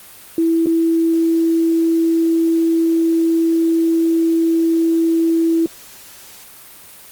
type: tone with dropouts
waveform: sine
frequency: 329.6 Hz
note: E4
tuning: in tune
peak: -12 dBFS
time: 0.38-5.66 s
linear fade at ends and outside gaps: 2 ms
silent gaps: 0.66-0.668 s
effects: white hiss -40 dBFS RMS until 7.11 s + Opus 32 kbps